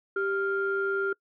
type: tone pair together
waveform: sine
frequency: 392 / 1396.9 Hz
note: G4 / F6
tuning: 0 / 0 cents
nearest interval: octave + minor seventh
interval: 2200 cents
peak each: -27 / -28 dBFS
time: 0.16-1.13 s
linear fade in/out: 5 ms
effects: noise-tail reverb RT60 0.1 s tail -25 dB re dry + tanh soft clip ceiling -17 dBFS